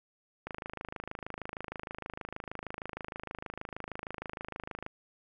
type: click train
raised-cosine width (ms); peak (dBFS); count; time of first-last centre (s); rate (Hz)
0.5; -23; 117; 0.47-4.864; 26.4
effects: none